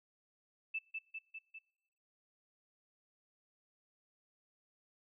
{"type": "tone with echo", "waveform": "sine", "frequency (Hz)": 2637, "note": "E7", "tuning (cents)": 0, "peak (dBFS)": -35, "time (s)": [0.74, 0.79], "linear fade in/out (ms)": 10, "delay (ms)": 200, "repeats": 4, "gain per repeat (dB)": -3, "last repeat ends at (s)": 1.59, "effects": ["noise-tail reverb RT60 1.0 s tail -26 dB re dry"]}